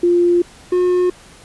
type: tone pair in turn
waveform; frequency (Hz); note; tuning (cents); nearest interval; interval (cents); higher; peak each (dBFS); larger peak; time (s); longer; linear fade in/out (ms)
sine / triangle; 349.2 / 360.3; F4 / F#4; 0 / -46; minor second; 54; second; -10; neither; 0.03-0.42 / 0.72-1.1; first; 5
effects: pink hiss -43 dBFS RMS until 1.44 s + resampled to 24000 Hz